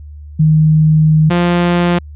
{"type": "tone pair in turn", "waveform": ["sine", "sawtooth"], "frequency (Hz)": [155.56, 174.61], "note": ["D#3", "F3"], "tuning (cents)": [0, 0], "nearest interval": "major second", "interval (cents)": 200, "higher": "second", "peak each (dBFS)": -6, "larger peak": "neither", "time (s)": [[0.39, 1.3], [1.3, 1.99]], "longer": "first", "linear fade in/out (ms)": 10, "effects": ["added 74 Hz sine -29 dBFS peak until 2.15 s", "resampled to 8000 Hz"]}